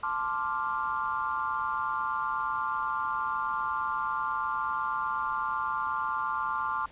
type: chord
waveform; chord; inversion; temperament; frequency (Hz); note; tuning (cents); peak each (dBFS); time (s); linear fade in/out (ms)
sine; D minor seventh; second; equal; 880 / 1046.5 / 1174.7 / 1396.9; A5 / C6 / D6 / F6; 0 / 0 / 0 / 0; -35 / -33 / -32 / -35; 0.03-6.86; 5
effects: pink hiss -53 dBFS RMS until 6.91 s + resampled to 8000 Hz